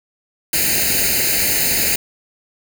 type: noise with comb filter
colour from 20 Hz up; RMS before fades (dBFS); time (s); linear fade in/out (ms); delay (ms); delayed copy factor
white; -17; 0.53-1.96; 5; 0.44; +0.95
effects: none